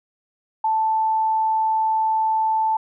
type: tone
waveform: sine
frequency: 880 Hz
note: A5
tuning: in tune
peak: -17 dBFS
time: 0.64-2.77 s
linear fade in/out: 5 ms
effects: none